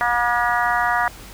harmonic tone, 240 Hz, B3, 49 cents flat, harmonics 3 / 4 / 5 / 6 / 7 / 8, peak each -22 / -23 / -24 / -25 / -25 / -26 dBFS, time 0.01-1.08 s, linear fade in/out 0 ms, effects added 48 Hz sine -41 dBFS peak until 1.33 s + pink hiss -41 dBFS RMS until 1.33 s

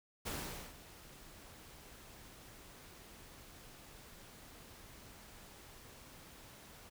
pink noise with ADSR envelope, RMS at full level -40 dBFS, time 0.25-6.9 s, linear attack 18 ms, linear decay 460 ms, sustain -16 dB, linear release 19 ms, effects none

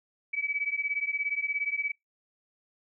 sine beating tone pair, 2279 / 2296 Hz, C#7 / D7, +47 / -40 cents, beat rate 17 Hz, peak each -31 dBFS, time 0.33-1.92 s, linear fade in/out 10 ms, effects noise-tail reverb RT60 0.2 s tail -26 dB re dry

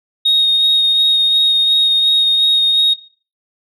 sine tone with vibrato, 3729 Hz, A#7, in tune, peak -8 dBFS, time 0.25-2.94 s, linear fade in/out 10 ms, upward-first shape sine, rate 2.8 Hz, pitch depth 11 cents each way, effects noise-tail reverb RT60 0.4 s tail -18 dB re dry + tanh soft clip ceiling -6 dBFS

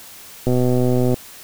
click train, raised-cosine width 2 ms, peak -6 dBFS, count 85, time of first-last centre 0.47-1.142 s, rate 125 Hz, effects white hiss -40 dBFS RMS until 1.43 s

